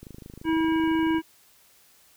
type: click train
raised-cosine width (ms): 3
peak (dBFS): -29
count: 31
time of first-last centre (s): 0.03-1.184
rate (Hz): 26
type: harmonic tone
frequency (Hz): 322.6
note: E4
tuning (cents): -37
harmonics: 1 / 3 / 5 / 7 / 9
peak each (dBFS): -21 / -31 / -35 / -38 / -40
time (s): 0.44-1.22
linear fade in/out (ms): 50
effects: white hiss -58 dBFS RMS until 2.16 s